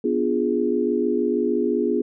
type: chord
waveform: sine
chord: B diminished seventh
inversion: none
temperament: equal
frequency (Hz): 246.9 / 293.7 / 349.2 / 415.3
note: B3 / D4 / F4 / Ab4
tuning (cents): 0 / 0 / 0 / 0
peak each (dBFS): -24 / -27 / -24 / -23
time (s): 0.04-2.02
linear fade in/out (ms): 5
effects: none